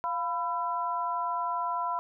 sine tone cluster, 698 / 997 / 1345 Hz, F5 / B5 / E6, -1 / +16 / +34 cents, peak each -35 / -29 / -37 dBFS, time 0.04-1.99 s, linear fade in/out 0 ms, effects none

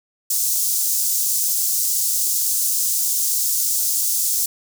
pink high-pass noise, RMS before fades -20 dBFS, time 0.3-4.46 s, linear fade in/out 5 ms, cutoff 6100 Hz, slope 24 dB/octave, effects none

